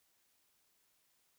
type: silence
effects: white hiss -75 dBFS RMS until 1.38 s